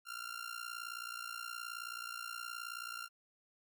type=tone with amplitude modulation; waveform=sawtooth; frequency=1389 Hz; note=F6; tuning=10 cents flat; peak=-35 dBFS; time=0.05-3.09 s; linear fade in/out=50 ms; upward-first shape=sine; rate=58.9 Hz; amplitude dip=85%; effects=none